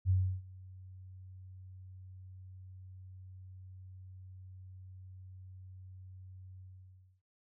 sine tone with ADSR envelope, 93.2 Hz, F#2, 13 cents sharp, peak -24 dBFS, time 0.05-7.22 s, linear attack 47 ms, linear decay 320 ms, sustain -24 dB, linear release 630 ms, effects none

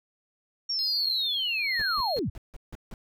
sine linear sweep, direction down, 5588 to 55 Hz, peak -26 dBFS, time 0.69-2.3 s, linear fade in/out 10 ms
triangle tone with tremolo, 4252 Hz, C8, 27 cents sharp, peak -27 dBFS, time 0.79-2.19 s, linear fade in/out 0 ms, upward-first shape sine, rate 1.1 Hz, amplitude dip 60%
brown noise bursts, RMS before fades -39 dBFS, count 7, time 1.79-2.939 s, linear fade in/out 0 ms, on 27 ms, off 160 ms
effects none

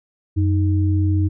sine tone pair together, 92.58 / 311.1 Hz, F#2 / D#4, +2 / 0 cents, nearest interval octave + major sixth, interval 2098 cents, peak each -15 / -23 dBFS, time 0.36-1.29 s, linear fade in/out 20 ms, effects none

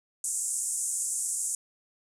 pink band-pass noise, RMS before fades -31 dBFS, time 0.24-1.55 s, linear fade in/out 2 ms, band 7100 to 9700 Hz, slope 48 dB/octave, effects none

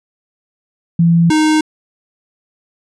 sine / square tone pair in turn, 168.4 / 309.7 Hz, E3 / D#4, +37 / -8 cents, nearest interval major seventh, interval 1055 cents, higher second, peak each -7 / -10 dBFS, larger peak first, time 0.99-1.3 / 1.3-1.61 s, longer neither, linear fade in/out 5 ms, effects resampled to 22050 Hz

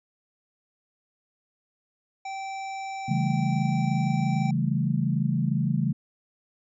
harmonic tone, 776 Hz, G5, 18 cents flat, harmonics 1 / 3 / 5 / 7 / 9, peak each -32 / -40 / -52 / -51 / -51 dBFS, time 2.25-4.51 s, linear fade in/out 5 ms
sine chord, A dominant seventh, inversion first, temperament equal with one note detuned, 138.59 / 164.81 / 196 / 218.5 Hz, C#3 / E3 / G3 / A3, 0 / 0 / 0 / -12 cents, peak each -26 / -27 / -30 / -29 dBFS, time 3.08-5.93 s, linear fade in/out 10 ms
effects none

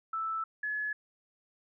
sine tone pair in turn, 1318.5 / 1703.5 Hz, E6 / G#6, 0 / +44 cents, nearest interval major third, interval 444 cents, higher second, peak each -31 / -31 dBFS, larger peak neither, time 0.13-0.44 / 0.63-0.93 s, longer first, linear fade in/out 5 ms, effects none

